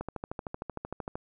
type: click train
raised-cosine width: 1 ms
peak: -21 dBFS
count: 16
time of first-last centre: 0.01-1.155 s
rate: 13.1 Hz
effects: none